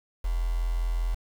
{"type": "tone with quantisation", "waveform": "sine", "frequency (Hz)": 42.49, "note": "F1", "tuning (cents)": -47, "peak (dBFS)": -24, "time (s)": [0.24, 1.15], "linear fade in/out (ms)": 10, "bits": 7, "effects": []}